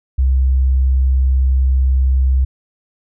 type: tone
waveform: sine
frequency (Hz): 65.41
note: C2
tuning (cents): 0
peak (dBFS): -10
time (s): 0.18-2.45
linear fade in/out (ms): 10
effects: none